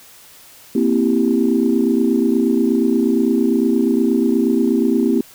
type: chord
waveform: sine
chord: C dominant seventh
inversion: third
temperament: equal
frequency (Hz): 233.1 / 261.6 / 329.6 / 392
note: Bb3 / C4 / E4 / G4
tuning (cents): 0 / 0 / 0 / 0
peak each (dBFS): -17 / -17 / -19 / -20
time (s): 0.75-5.21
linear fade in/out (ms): 5
effects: tanh soft clip ceiling -3 dBFS + white hiss -44 dBFS RMS until 5.34 s